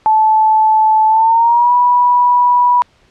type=tone with pitch glide; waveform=sine; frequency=871 to 977.7 Hz; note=A5 to B5; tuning=-18 to -18 cents; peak=-7 dBFS; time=0.06-2.82 s; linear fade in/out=0 ms; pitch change=+200 cents; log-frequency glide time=1.08-1.73 s; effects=pink hiss -52 dBFS RMS until 3.1 s + low-pass 5000 Hz 12 dB/octave